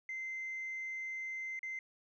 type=tone with dropouts; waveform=sine; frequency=2075 Hz; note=C7; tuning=15 cents flat; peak=-37 dBFS; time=0.09-1.79 s; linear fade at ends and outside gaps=2 ms; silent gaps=1.592-1.63 s; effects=tanh soft clip ceiling -35 dBFS